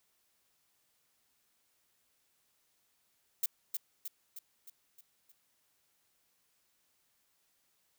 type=noise with echo; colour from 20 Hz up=violet; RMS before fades=-30 dBFS; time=3.43-3.46 s; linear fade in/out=5 ms; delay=310 ms; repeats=6; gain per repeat=-5 dB; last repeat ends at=5.32 s; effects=white hiss -75 dBFS RMS until 7.98 s